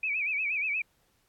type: tone with vibrato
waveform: sine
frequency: 2421 Hz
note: D#7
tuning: 48 cents flat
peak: -27 dBFS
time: 0.03-0.82 s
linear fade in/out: 5 ms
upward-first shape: sine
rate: 8.4 Hz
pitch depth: 130 cents each way
effects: pink hiss -70 dBFS RMS until 1.28 s + AAC 64 kbps